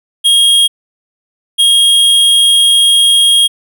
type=tone pair in turn; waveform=square; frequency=3259 / 3259 Hz; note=G#7 / G#7; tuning=-33 / -33 cents; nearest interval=unison; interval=0 cents; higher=neither; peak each=-6 dBFS; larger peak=neither; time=0.24-0.68 / 1.58-3.48 s; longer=second; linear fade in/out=20 ms; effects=none